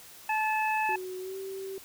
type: harmonic tone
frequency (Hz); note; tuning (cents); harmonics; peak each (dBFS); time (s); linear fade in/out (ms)
867; A5; -26; 1 / 2 / 3; -27 / -34 / -32; 0.29-0.96; 5
type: tone with pitch glide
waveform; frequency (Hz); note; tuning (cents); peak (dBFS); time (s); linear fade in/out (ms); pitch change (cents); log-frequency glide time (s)
sine; 370 to 385.7; F#4 to G4; 0 to -28; -35; 0.89-1.78; 0; +72; 1.2-1.37
effects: white hiss -50 dBFS RMS until 1.84 s